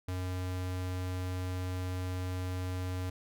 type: tone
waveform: square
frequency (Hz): 91.6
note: F#2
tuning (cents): -17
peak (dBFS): -34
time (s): 0.08-3.1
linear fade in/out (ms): 5
effects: none